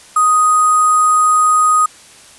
sine tone with sample-and-hold, 1244.5 Hz, D#6, in tune, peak -8 dBFS, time 0.16-1.86 s, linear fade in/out 5 ms, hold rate 8820 Hz, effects white hiss -41 dBFS RMS until 2.38 s + resampled to 24000 Hz

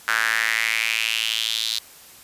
square tone with high-pass filter sweep, 56.1 Hz, A1, 34 cents sharp, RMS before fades -23 dBFS, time 0.08-1.79 s, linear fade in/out 0 ms, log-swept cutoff 1500 to 4000 Hz, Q 4.4, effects white hiss -46 dBFS RMS until 2.23 s + resampled to 32000 Hz

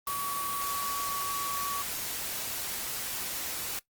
sine tone in noise, 1132 Hz, C#6, 36 cents sharp, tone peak -32 dBFS, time 0.07-1.82 s, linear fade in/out 2 ms, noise white, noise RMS -35 dBFS, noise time 0.07-3.79 s, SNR 0 dB, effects noise-tail reverb RT60 0.1 s tail -18 dB re dry + Opus 32 kbps

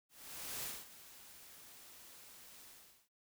white noise with ADSR envelope, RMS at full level -42 dBFS, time 0.09-3.09 s, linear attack 550 ms, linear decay 210 ms, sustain -15 dB, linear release 410 ms, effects none

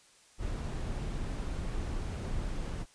brown noise, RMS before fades -35 dBFS, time 0.38-2.86 s, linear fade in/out 50 ms, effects white hiss -61 dBFS RMS until 2.94 s + resampled to 22050 Hz

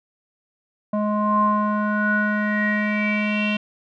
square tone with low-pass filter sweep, 210 Hz, G#3, 19 cents sharp, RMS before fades -21 dBFS, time 0.93-3.57 s, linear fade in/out 5 ms, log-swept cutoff 840 to 2900 Hz, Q 9.6, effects none

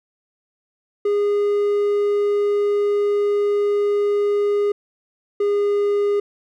triangle tone pair in turn, 410 / 408.4 Hz, G#4 / G#4, -22 / -29 cents, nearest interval unison, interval 7 cents, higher first, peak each -14 dBFS, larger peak neither, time 1.05-4.72 / 5.4-6.2 s, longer first, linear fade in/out 5 ms, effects none

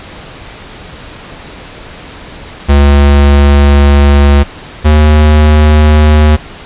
square tone pair in turn, 71.1 / 76.03 Hz, C#2 / D#2, +45 / -39 cents, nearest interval minor second, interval 116 cents, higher second, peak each -3 dBFS, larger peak neither, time 2.68-4.44 / 4.84-6.37 s, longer first, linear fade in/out 20 ms, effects pink hiss -29 dBFS RMS until 6.65 s + resampled to 8000 Hz

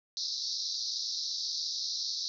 pink band-pass noise, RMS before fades -35 dBFS, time 0.17-2.28 s, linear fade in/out 0 ms, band 3900 to 5800 Hz, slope 96 dB/octave, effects none

